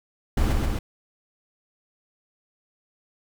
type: noise with echo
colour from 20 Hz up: brown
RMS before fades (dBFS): -21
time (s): 0.37-0.53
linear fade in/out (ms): 5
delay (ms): 130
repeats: 2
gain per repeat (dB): -2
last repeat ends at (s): 0.79
effects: none